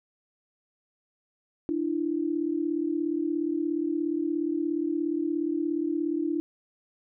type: tone pair together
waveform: sine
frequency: 299.1 / 336.1 Hz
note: D4 / E4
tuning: +32 / +34 cents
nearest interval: major second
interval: 202 cents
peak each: -28 dBFS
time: 1.69-6.4 s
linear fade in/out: 0 ms
effects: none